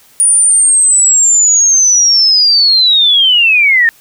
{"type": "linear sweep", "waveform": "sine", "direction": "down", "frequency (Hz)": [9590, 1783], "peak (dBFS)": -5, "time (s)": [0.2, 3.89], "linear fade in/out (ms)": 0, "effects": ["white hiss -45 dBFS RMS until 4 s"]}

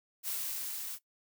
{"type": "noise with level ramp", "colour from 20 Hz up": "blue", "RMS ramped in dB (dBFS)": [-35, -41], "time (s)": [0.23, 0.99], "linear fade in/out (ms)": 50, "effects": ["noise-tail reverb RT60 0.1 s tail -17 dB re dry"]}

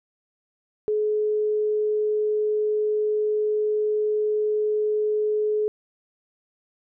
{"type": "tone", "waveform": "sine", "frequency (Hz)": 424.9, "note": "G#4", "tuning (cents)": 40, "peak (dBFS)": -20, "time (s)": [0.88, 5.68], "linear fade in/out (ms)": 0, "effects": []}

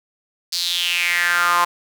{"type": "tone with high-pass filter sweep", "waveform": "sawtooth", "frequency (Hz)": 174.61, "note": "F3", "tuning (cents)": 0, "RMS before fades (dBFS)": -19, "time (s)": [0.52, 1.65], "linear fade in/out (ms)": 10, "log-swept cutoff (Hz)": [4700, 1000], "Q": 5.3, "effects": ["7-bit"]}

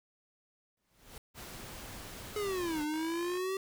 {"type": "noise with exponential growth", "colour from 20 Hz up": "pink", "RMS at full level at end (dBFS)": -46, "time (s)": [0.77, 1.18], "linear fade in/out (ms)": 2, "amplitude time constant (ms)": 88}
{"type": "noise", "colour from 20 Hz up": "pink", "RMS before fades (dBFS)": -46, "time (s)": [1.34, 2.86], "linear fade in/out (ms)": 50}
{"type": "linear two-way sweep", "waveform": "square", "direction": "down then up", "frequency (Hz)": [426.5, 296.3, 388.1], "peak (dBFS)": -33, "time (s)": [2.36, 3.57], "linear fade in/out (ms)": 2, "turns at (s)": 2.82}
{"type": "click train", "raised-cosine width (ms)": 0.3, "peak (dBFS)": -32, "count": 25, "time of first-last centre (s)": [2.94, 3.372], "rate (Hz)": 55.5}
{"effects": []}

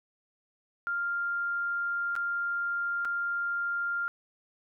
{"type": "tone with dropouts", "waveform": "sine", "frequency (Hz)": 1396.9, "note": "F6", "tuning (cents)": 0, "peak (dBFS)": -28, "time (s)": [0.87, 4.08], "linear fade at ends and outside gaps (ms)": 0, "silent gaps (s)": [[2.154, 2.163], [3.049, 3.053]], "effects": []}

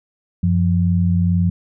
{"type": "tone pair together", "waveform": "sine", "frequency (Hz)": [92.5, 174.62], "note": ["F#2", "F3"], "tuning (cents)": [0, 0], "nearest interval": "major seventh", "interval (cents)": 1100, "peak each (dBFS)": -16, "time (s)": [0.43, 1.5], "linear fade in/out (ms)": 5, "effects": []}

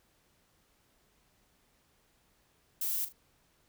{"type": "noise with echo", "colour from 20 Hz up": "violet", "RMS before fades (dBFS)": -33, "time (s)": [2.81, 3.05], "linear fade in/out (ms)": 5, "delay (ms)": 38, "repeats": 2, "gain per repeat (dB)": -11, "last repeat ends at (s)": 3.126, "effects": ["pink hiss -70 dBFS RMS until 3.68 s"]}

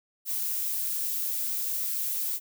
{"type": "noise", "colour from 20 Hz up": "violet", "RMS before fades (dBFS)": -30, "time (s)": [0.25, 2.4], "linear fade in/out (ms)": 50, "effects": []}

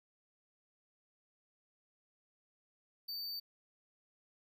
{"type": "tone", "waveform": "square", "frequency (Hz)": 4590, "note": "D8", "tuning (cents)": -40, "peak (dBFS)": -40, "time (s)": [3.08, 3.4], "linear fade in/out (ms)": 10, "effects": []}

